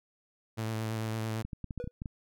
sawtooth tone with vibrato, 110.9 Hz, A2, 14 cents sharp, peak -28 dBFS, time 0.57-1.43 s, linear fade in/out 20 ms, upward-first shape triangle, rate 8.9 Hz, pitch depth 28 cents each way
clicks, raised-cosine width 5 ms, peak -25 dBFS, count 9, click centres 1.45 / 1.532 / 1.643 / 1.708 / 1.777 / 1.842 / 1.875 / 2.019 / 2.058 s
triangle tone with exponential decay, 488.9 Hz, B4, 18 cents flat, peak -29 dBFS, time 1.8-1.91 s, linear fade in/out 0 ms, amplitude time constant 23 ms
effects none

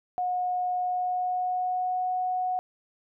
sine tone with pitch glide, 725 to 735.1 Hz, F#5 to F#5, -35 to -11 cents, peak -25 dBFS, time 0.18-2.59 s, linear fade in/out 0 ms, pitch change +24 cents, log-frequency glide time 0.74-2.1 s, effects none

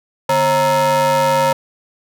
square ring-modulated tone, 196 Hz, G3, in tune, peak -10 dBFS, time 0.29-1.53 s, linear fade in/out 5 ms, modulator 735 Hz, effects none

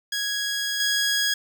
15% pulse tone with level steps, 1658 Hz, G#6, 3 cents flat, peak -18 / -14 dBFS, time 0.12-1.34 s, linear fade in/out 5 ms, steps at 0.8 s, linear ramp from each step 2 ms, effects none

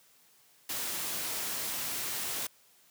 white noise, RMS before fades -35 dBFS, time 0.69-2.47 s, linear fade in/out 5 ms, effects white hiss -63 dBFS RMS until 2.9 s + high-pass 100 Hz 12 dB/octave

